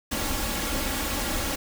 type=noise with comb filter; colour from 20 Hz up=pink; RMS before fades=-28 dBFS; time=0.11-1.56 s; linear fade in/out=10 ms; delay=3.6 ms; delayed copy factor=+0.6; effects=none